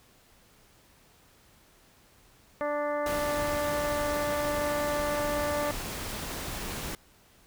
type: harmonic tone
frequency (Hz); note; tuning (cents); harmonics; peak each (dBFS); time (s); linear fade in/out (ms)
293.7; D4; 0; 1 / 2 / 3 / 4 / 5 / 6 / 7; -38 / -29 / -37 / -36 / -44 / -41 / -45; 2.61-5.71; 0
type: noise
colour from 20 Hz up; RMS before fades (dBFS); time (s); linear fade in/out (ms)
pink; -36; 3.06-6.95; 2
effects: pink hiss -60 dBFS RMS until 7.46 s